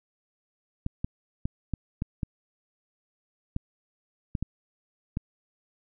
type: clicks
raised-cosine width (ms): 5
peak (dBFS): -16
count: 10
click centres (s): 0.864 / 1.045 / 1.455 / 1.737 / 2.021 / 2.232 / 3.564 / 4.352 / 4.426 / 5.171
effects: none